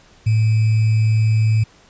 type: tone with sample-and-hold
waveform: sine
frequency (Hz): 109.7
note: A2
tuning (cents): -5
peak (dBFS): -12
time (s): 0.26-1.64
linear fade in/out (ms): 10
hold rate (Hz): 2450
effects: pink hiss -50 dBFS RMS until 1.89 s + resampled to 16000 Hz